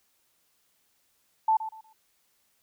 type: tone with echo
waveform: sine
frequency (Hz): 880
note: A5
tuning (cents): 0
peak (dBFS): -19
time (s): 1.48-1.57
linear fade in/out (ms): 5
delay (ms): 120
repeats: 3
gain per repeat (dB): -12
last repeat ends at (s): 1.93
effects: white hiss -70 dBFS RMS until 2.62 s